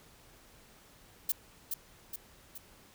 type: noise with echo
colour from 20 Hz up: violet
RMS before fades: -29 dBFS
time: 1.29-1.32 s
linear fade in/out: 5 ms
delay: 420 ms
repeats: 3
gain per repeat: -5 dB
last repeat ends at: 2.58 s
effects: pink hiss -59 dBFS RMS until 2.94 s